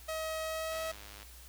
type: tone with pitch glide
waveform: sawtooth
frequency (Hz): 636 to 643.4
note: D#5 to E5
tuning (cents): +38 to -42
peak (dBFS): -31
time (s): 0.08-0.92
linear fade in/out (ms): 10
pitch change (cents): +20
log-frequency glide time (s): 0.41-0.8
type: click train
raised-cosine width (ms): 0.2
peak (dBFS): -32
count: 53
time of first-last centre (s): 0.72-1.23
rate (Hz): 102
effects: added 60 Hz sine -52 dBFS peak until 1.48 s + white hiss -55 dBFS RMS until 1.48 s